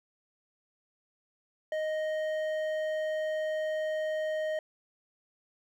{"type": "tone with hard clipping", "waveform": "sine", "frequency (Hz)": 622.3, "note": "D#5", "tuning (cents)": 0, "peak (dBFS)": -31, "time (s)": [1.72, 4.59], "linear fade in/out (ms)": 2, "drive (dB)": 8, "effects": []}